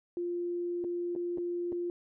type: tone with dropouts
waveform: sine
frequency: 349.2 Hz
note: F4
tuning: in tune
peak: -31 dBFS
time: 0.17-1.9 s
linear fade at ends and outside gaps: 1 ms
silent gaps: 0.841-0.846 / 1.152-1.161 / 1.375-1.382 / 1.721-1.726 s
effects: none